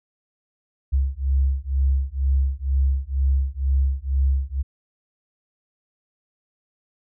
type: beating tone pair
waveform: sine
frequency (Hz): 66.6 / 68.7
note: C2 / C#2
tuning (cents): +31 / -15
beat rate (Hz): 2.1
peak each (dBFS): -21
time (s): 0.92-4.63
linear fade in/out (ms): 20
effects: none